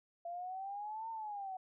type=exponential two-way sweep; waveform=sine; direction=up then down; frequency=680 to 913 to 741 Hz; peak=-40 dBFS; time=0.25-1.57 s; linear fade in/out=5 ms; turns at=1.1 s; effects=none